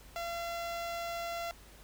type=tone with notch filter; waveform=sawtooth; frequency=682 Hz; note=F5; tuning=41 cents flat; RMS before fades=-38 dBFS; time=0.16-1.51 s; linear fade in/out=0 ms; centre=10000 Hz; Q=1.4; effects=added 50 Hz sine -55 dBFS peak until 1.83 s + pink hiss -57 dBFS RMS until 1.83 s